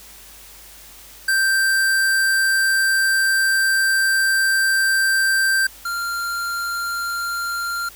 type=tone pair in turn; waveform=square; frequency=1568 / 1388.9 Hz; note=G6 / F6; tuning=0 / -10 cents; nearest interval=major second; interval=210 cents; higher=first; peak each=-16 / -23 dBFS; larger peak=first; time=1.28-5.67 / 5.85-7.89 s; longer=first; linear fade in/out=5 ms; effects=added 50 Hz sine -50 dBFS peak until 7.95 s + white hiss -43 dBFS RMS until 7.95 s